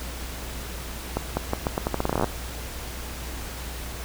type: accelerating click train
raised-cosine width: 1 ms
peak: -9 dBFS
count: 18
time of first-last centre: 1.17-2.243 s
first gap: 200 ms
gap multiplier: 0.82
effects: added 60 Hz sine -35 dBFS peak until 4.04 s + pink hiss -37 dBFS RMS until 4.04 s